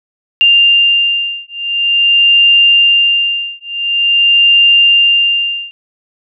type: beating tone pair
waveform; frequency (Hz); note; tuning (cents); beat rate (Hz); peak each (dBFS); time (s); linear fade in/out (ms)
sine; 2794 / 2794.47; F7 / F7; 0 / 0; 0.47; -10; 0.41-5.71; 0
effects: none